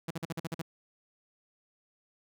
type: tone bursts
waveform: sawtooth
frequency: 164.81 Hz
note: E3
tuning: in tune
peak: -29 dBFS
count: 8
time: 0.08-0.618 s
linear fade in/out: 5 ms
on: 27 ms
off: 46 ms
effects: none